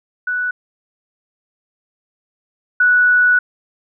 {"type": "tone pair in turn", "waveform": "sine", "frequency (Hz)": [1480, 1474.5], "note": ["F#6", "F#6"], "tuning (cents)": [0, -6], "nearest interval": "unison", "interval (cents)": 6, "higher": "first", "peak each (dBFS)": [-17, -9], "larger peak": "second", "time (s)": [[0.27, 0.51], [2.8, 3.39]], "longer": "second", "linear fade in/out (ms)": 5, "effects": []}